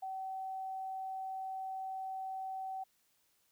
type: tone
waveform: sine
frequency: 763 Hz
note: G5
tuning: 47 cents flat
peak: -38 dBFS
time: 0.02-2.84 s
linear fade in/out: 10 ms
effects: white hiss -74 dBFS RMS until 3.51 s